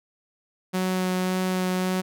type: tone with vibrato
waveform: sawtooth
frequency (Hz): 184.7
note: F#3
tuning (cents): -3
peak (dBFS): -19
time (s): 0.73-2.02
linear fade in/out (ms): 20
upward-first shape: sine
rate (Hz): 1.8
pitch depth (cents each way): 9
effects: none